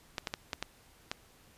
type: clicks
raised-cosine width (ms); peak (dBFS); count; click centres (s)
0.2; -16; 6; 0.182 / 0.272 / 0.339 / 0.532 / 0.626 / 1.115
effects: pink hiss -61 dBFS RMS until 1.57 s + resampled to 32000 Hz